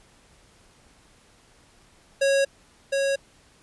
square tone with echo, 550 Hz, C#5, 14 cents flat, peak -19 dBFS, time 2.21-2.45 s, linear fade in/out 10 ms, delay 710 ms, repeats 1, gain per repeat -3 dB, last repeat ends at 3.16 s, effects pink hiss -57 dBFS RMS until 3.62 s + resampled to 24000 Hz

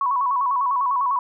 sine tone with vibrato, 1046.5 Hz, C6, in tune, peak -18 dBFS, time 0.01-1.19 s, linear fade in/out 2 ms, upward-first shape square, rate 10 Hz, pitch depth 98 cents each way, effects none

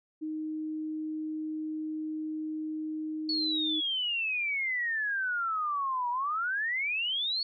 sine tone, 311.1 Hz, D#4, in tune, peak -32 dBFS, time 0.21-3.81 s, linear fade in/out 20 ms
sine exponential two-way sweep, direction down then up, 4445 to 952 to 4445 Hz, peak -28 dBFS, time 3.29-7.43 s, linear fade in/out 2 ms, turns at 6.1 s
effects none

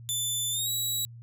15% pulse tone with pitch glide, 3520 to 3883 Hz, A7 to B7, 0 to -30 cents, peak -21 dBFS, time 0.09-1.05 s, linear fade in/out 0 ms, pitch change +170 cents, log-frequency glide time 0.51-0.7 s, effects added 117 Hz sine -43 dBFS peak until 1.22 s

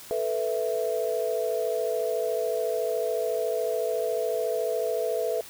sine chord, A suspended second, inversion none, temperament equal, 440 / 493.9 / 659.3 Hz, A4 / B4 / E5, 0 / 0 / 0 cents, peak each -29 dBFS, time 0.11-5.41 s, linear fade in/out 0 ms, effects white hiss -45 dBFS RMS until 5.49 s

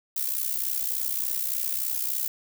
violet noise with amplitude modulation, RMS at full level -25 dBFS, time 0.16-2.28 s, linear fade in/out 5 ms, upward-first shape sine, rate 63.4 Hz, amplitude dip 75%, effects none

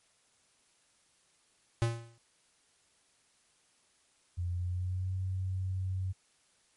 square tone with exponential decay, 116.2 Hz, A#2, 5 cents flat, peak -24 dBFS, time 1.82-2.18 s, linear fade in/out 0 ms, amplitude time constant 77 ms
sine tone with pitch glide, 88 to 93.77 Hz, F2 to F#2, +14 to +24 cents, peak -31 dBFS, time 4.37-6.13 s, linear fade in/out 20 ms, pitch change +110 cents, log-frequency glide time 4.5-5.13 s
effects white hiss -69 dBFS RMS until 6.76 s + MP3 48 kbps

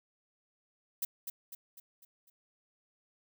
violet noise with echo, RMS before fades -33 dBFS, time 1.02-1.05 s, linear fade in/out 5 ms, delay 250 ms, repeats 5, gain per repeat -6 dB, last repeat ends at 2.3 s, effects none

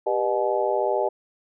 harmonic tone with a mistuned harmonic, 122.1 Hz, B2, 19 cents flat, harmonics 3 / 4 / 5 / 6 / 7, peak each -26 / -27 / -25 / -31 / -27 dBFS, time 0.06-1.09 s, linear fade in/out 10 ms, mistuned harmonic 3, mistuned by +130 cents, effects none

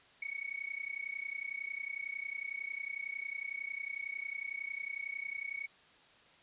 sine tone with amplitude modulation, 2226 Hz, C#7, 7 cents sharp, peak -34 dBFS, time 0.22-5.67 s, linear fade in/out 5 ms, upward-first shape sine, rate 31 Hz, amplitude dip 90%, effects white hiss -62 dBFS RMS until 6.42 s + resampled to 8000 Hz

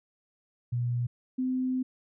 sine tone pair in turn, 121.1 / 256.6 Hz, B2 / C4, -34 / -34 cents, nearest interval octave + minor second, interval 1300 cents, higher second, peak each -26 dBFS, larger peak neither, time 0.72-1.07 / 1.38-1.83 s, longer second, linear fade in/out 10 ms, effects none

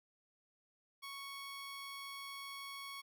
15% pulse tone, 1108.7 Hz, C#6, in tune, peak -39 dBFS, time 1.02-3.02 s, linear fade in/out 20 ms, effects none

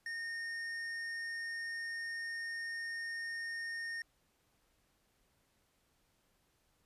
sine tone with hard clipping, 1838 Hz, A#6, 25 cents flat, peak -40 dBFS, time 0.06-4.02 s, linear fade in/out 2 ms, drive 8 dB, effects pink hiss -75 dBFS RMS until 6.85 s + resampled to 32000 Hz

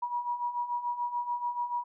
sine beating tone pair, 960 / 966.9 Hz, B5 / B5, -49 / -37 cents, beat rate 6.9 Hz, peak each -36 / -31 dBFS, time 0.02-1.84 s, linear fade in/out 10 ms, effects none

